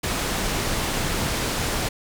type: low-pass noise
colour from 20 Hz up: pink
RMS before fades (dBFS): -25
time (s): 0.03-1.89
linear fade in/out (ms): 10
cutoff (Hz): 11000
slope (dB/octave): 12
effects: none